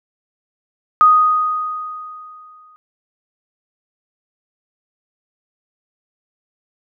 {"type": "tone with exponential decay", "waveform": "sine", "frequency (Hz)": 1244.5, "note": "D#6", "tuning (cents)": 0, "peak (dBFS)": -5, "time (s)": [1.01, 2.76], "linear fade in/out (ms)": 0, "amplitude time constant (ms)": 380, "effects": []}